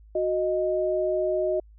sine tone pair together, 368 / 622.3 Hz, F#4 / D#5, -9 / 0 cents, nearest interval major sixth, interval 909 cents, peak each -26 / -24 dBFS, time 0.15-1.6 s, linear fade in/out 5 ms, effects added 53 Hz sine -48 dBFS peak until 1.78 s

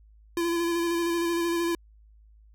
square tone with vibrato, 339.9 Hz, F4, 47 cents flat, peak -25 dBFS, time 0.37-1.75 s, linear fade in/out 2 ms, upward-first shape square, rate 13 Hz, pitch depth 19 cents each way, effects added 53 Hz sine -52 dBFS peak until 2.54 s

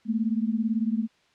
sine beating tone pair, 216.6 / 234.6 Hz, A3 / A#3, -27 / +11 cents, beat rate 18 Hz, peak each -25 / -27 dBFS, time 0.05-1.08 s, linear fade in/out 50 ms, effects white hiss -63 dBFS RMS until 1.34 s + low-pass 4000 Hz 12 dB/octave

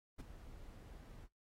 brown noise with ADSR envelope, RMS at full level -42 dBFS, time 0.18-1.28 s, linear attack 21 ms, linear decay 17 ms, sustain -12 dB, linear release 46 ms, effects noise-tail reverb RT60 0.2 s tail -22 dB re dry + AAC 48 kbps

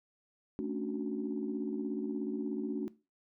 sine chord, D major seventh, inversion second, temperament equal, 220 / 277.2 / 293.7 / 370 Hz, A3 / C#4 / D4 / F#4, 0 / 0 / 0 / 0 cents, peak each -38 / -38 / -38 / -38 dBFS, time 0.59-2.88 s, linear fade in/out 0 ms, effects noise-tail reverb RT60 0.3 s tail -19 dB re dry + tanh soft clip ceiling -24 dBFS

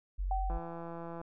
sine tone, 46.45 Hz, F#1, 7 cents sharp, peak -31 dBFS, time 0.18-0.59 s, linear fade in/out 20 ms
sine tone with exponential decay, 766 Hz, G5, 40 cents flat, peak -30 dBFS, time 0.31-1.1 s, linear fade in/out 2 ms, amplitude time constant 170 ms
click train, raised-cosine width 1 ms, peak -30 dBFS, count 121, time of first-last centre 0.5-1.214 s, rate 168 Hz
effects none

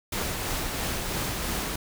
pink noise with tremolo, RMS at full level -29 dBFS, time 0.12-1.76 s, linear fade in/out 5 ms, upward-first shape sine, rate 3 Hz, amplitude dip 25%, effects none

